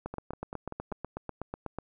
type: two click trains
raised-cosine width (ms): 1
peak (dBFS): -24 / -21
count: 5 / 15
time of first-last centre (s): 0.14-0.918 / 0.06-1.786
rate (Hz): 5.14 / 8.11
effects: none